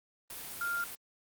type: tone in noise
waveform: sine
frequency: 1396.9 Hz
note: F6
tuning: in tune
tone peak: -31 dBFS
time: 0.61-0.84 s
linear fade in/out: 2 ms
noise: white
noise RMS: -43 dBFS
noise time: 0.3-0.95 s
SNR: +9 dB
effects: Opus 32 kbps